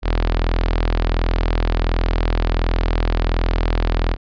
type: tone with notch filter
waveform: sawtooth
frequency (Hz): 41.39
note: E1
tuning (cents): +8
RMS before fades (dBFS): -18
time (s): 0.02-4.17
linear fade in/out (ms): 50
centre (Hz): 150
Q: 0.91
effects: resampled to 11025 Hz